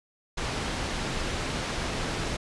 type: low-pass noise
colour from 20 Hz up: pink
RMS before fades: -31 dBFS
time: 0.37-2.37 s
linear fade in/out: 10 ms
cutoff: 5900 Hz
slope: 12 dB/octave
effects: resampled to 24000 Hz

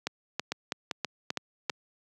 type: two click trains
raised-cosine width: 0.2 ms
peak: -13 / -12 dBFS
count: 4 / 6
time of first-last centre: 0.52-1.696 / 0.07-1.699 s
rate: 2.55 / 3.07 Hz
effects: high-pass 150 Hz 12 dB/octave

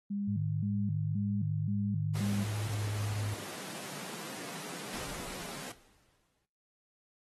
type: tone with vibrato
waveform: sine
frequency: 175.8 Hz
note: F3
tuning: 12 cents sharp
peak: -32 dBFS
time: 0.1-2.44 s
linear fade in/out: 10 ms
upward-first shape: square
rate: 1.9 Hz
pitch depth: 240 cents each way
type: tone with pitch glide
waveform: sine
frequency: 105.5 to 104.05 Hz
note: G#2 to G#2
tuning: +28 to +4 cents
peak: -33 dBFS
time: 0.27-3.35 s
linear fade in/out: 20 ms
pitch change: -24 cents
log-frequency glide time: 2.56-2.9 s
type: high-pass noise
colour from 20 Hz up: pink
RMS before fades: -44 dBFS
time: 2.15-5.72 s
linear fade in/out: 5 ms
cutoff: 140 Hz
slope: 48 dB/octave
type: noise with exponential decay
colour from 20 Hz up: pink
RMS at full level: -41 dBFS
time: 4.93-6.45 s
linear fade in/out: 0 ms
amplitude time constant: 330 ms
effects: noise-tail reverb RT60 0.6 s tail -19 dB re dry + AAC 32 kbps

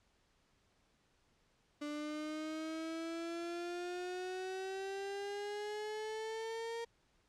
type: exponential sweep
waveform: 35% pulse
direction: up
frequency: 293.7 to 465.9 Hz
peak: -38 dBFS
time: 1.81-6.85 s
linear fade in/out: 10 ms
effects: pink hiss -74 dBFS RMS until 7.28 s + low-pass 7000 Hz 12 dB/octave

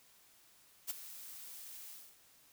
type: noise with ADSR envelope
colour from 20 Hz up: blue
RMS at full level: -36 dBFS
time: 0.87-2.17 s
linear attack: 31 ms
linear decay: 18 ms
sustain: -14 dB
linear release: 270 ms
effects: white hiss -65 dBFS RMS until 2.52 s

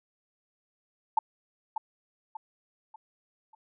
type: tone with echo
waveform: sine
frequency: 880 Hz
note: A5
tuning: in tune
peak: -19 dBFS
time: 1.17-1.19 s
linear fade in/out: 5 ms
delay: 590 ms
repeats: 4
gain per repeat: -8 dB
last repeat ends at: 3.55 s
effects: none

